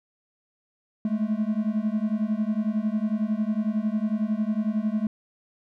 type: beating tone pair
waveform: triangle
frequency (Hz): 209.5 / 220.5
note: G#3 / A3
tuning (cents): +15 / +4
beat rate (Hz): 11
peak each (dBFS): -24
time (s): 1.05-5.07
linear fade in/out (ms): 2
effects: none